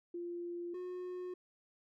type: tone pair in turn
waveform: sine / triangle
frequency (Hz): 347 / 362.2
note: F4 / F#4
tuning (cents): -11 / -37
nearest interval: minor second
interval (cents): 74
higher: second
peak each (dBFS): -39 / -38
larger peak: second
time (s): 0.14-0.74 / 0.74-1.34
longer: neither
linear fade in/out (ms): 5
effects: none